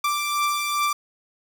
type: beating tone pair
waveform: sawtooth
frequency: 1173 / 1175.5 Hz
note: D6 / D6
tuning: -2 / +1 cents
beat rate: 2.5 Hz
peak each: -25 / -19 dBFS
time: 0.04-0.93 s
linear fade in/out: 5 ms
effects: none